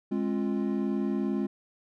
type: chord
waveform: triangle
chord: F minor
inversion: first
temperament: equal with one note detuned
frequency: 207.7 / 267.4 / 349.2 Hz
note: Ab3 / C4 / F4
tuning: 0 / +38 / 0 cents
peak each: -27 / -29 / -31 dBFS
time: 0.11-1.47 s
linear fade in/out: 10 ms
effects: none